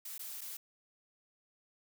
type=noise with dropouts; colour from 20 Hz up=blue; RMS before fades=-44 dBFS; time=0.05-0.57 s; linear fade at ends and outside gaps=5 ms; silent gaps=0.18-0.193 / 0.409-0.414 s; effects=none